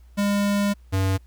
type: tone pair in turn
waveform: square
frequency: 202.6 / 95.61 Hz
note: G#3 / G2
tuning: -43 / -43 cents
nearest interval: octave + minor second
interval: 1300 cents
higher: first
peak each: -20 dBFS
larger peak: neither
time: 0.17-0.74 / 0.92-1.18 s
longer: first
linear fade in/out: 20 ms
effects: added 60 Hz sine -46 dBFS peak until 1.26 s + pink hiss -65 dBFS RMS until 1.26 s